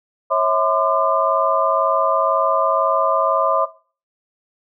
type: tone cluster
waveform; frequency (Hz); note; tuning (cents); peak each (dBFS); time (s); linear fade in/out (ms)
sine; 546 / 648 / 1024 / 1198; C#5 / E5 / C6 / D6; -26 / -30 / -38 / +34; -20; 0.3-3.66; 20
effects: noise-tail reverb RT60 0.4 s tail -19 dB re dry